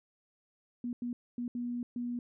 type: tone bursts at uneven times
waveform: sine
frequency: 241.9 Hz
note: B3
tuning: 36 cents flat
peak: -33 dBFS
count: 5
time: 0.84-0.93 / 1.02-1.13 / 1.38-1.48 / 1.55-1.83 / 1.96-2.19 s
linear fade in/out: 2 ms
effects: none